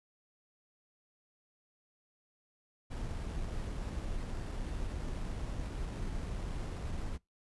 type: noise with sample-and-hold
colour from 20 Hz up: brown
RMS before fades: -38 dBFS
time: 2.9-7.18 s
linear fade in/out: 20 ms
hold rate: 6300 Hz
effects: noise-tail reverb RT60 0.2 s tail -24 dB re dry + resampled to 24000 Hz